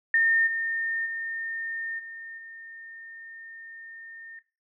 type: tone with level steps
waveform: sine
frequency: 1821 Hz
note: A#6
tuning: 41 cents flat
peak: -18 / -25 / -29 / -37 / -40 dBFS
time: 0.14-4.39 s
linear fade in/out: 2 ms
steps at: 0.46 / 1.05 / 1.98 / 2.37 s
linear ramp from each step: 20 ms
effects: noise-tail reverb RT60 0.3 s tail -17 dB re dry